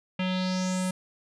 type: tone with low-pass filter sweep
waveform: square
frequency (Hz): 185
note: F#3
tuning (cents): 0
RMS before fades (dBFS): -28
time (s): 0.19-0.91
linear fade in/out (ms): 5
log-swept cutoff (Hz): 2800 to 10000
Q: 3.7
effects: none